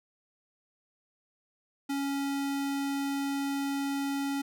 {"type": "tone", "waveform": "square", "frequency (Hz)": 278.2, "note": "C#4", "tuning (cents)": 6, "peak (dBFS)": -30, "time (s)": [1.89, 4.42], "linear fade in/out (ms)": 10, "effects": []}